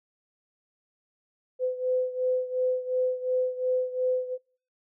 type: beating tone pair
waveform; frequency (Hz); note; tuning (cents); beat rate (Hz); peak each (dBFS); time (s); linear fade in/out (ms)
sine; 507 / 509.8; B4 / C5; +45 / -45; 2.8; -26 / -30; 1.59-4.38; 50
effects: noise-tail reverb RT60 0.5 s tail -26 dB re dry